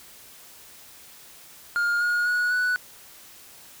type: tone with pitch steps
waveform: triangle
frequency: 1414 / 1436.2 / 1458.8 / 1481.7 Hz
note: F6 / F6 / F#6 / F#6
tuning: +21 / +48 / -25 / +2 cents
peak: -19 dBFS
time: 1.76-2.76 s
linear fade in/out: 0 ms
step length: 250 ms
effects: white hiss -48 dBFS RMS until 3.8 s